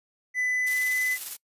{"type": "tone with pitch glide", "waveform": "triangle", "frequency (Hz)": [2000, 2012], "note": ["B6", "B6"], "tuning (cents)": [21, 32], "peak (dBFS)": -22, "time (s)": [0.34, 1.18], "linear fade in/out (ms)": 50, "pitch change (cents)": 11, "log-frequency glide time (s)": [0.5, 0.97]}
{"type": "noise with tremolo", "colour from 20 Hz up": "blue", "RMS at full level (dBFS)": -33, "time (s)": [0.66, 1.37], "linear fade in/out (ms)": 20, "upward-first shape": "square", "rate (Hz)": 20, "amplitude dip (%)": 35}
{"effects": ["noise-tail reverb RT60 0.1 s tail -25 dB re dry", "resampled to 32000 Hz"]}